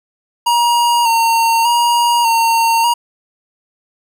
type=tone with vibrato; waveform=square; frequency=932.3 Hz; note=A#5; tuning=in tune; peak=-11 dBFS; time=0.46-2.94 s; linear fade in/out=10 ms; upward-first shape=square; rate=0.84 Hz; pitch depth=32 cents each way; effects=none